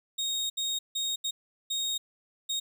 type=tone bursts at uneven times; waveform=30% pulse; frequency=3729 Hz; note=A#7; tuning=in tune; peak=-26 dBFS; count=6; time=0.18-0.5 / 0.57-0.79 / 0.95-1.16 / 1.24-1.31 / 1.7-1.98 / 2.49-2.6 s; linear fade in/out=10 ms; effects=none